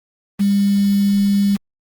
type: tone with quantisation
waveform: sine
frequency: 200.4 Hz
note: G3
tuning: 38 cents sharp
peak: -12 dBFS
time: 0.39-1.57 s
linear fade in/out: 20 ms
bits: 5
effects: Opus 32 kbps